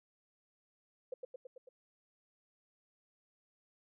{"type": "tone with echo", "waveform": "sine", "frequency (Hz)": 510, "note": "C5", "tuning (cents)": -44, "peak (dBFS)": -37, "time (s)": [1.12, 1.14], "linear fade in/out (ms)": 5, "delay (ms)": 110, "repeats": 5, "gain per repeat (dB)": -3, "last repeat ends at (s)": 1.69, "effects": []}